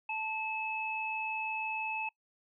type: tone pair together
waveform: sine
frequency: 880 / 2594 Hz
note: A5 / E7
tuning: 0 / -28 cents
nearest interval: octave + perfect fifth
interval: 1872 cents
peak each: -37 / -35 dBFS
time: 0.09-2.09 s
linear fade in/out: 5 ms
effects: noise-tail reverb RT60 0.1 s tail -23 dB re dry